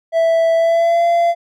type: tone with pitch glide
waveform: triangle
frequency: 659.3 to 684.1 Hz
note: E5 to F5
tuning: 0 to -36 cents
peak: -9 dBFS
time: 0.12-1.35 s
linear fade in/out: 50 ms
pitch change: +64 cents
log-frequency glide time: 0.55-1.05 s
effects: none